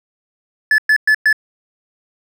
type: tone bursts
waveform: triangle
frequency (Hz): 1729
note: A6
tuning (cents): -31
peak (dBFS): -7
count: 4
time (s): 0.71-1.328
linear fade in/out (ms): 2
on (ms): 72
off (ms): 110
effects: none